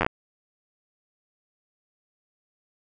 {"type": "slowing click train", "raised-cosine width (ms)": 0.5, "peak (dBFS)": -7, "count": 5, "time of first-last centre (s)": [0.01, 0.064], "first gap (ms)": 10, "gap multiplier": 1.21, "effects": []}